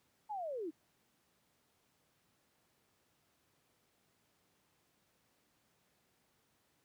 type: linear sweep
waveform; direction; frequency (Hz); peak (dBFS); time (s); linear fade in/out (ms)
sine; down; 880 to 289.9; -38; 0.29-0.71; 20
effects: pink hiss -75 dBFS RMS until 6.84 s + high-pass 100 Hz 12 dB/octave